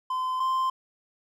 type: tone pair in turn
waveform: triangle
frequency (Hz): 1027 / 1043.1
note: C6 / C6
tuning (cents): -33 / -6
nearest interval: unison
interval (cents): 27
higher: second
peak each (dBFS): -24 / -21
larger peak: second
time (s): 0.1-0.4 / 0.4-0.7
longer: neither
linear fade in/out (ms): 5
effects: none